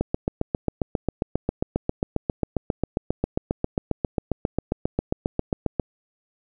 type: click train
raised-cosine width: 2 ms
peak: -8 dBFS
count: 44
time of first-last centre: 0.01-5.797 s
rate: 7.43 Hz
effects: none